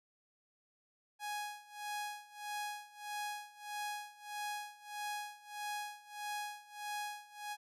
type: tone with tremolo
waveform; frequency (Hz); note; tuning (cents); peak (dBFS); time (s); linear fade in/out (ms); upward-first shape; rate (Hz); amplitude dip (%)
sawtooth; 832; G#5; +3; -34; 1.19-7.57; 50; sine; 1.6; 90
effects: resampled to 32000 Hz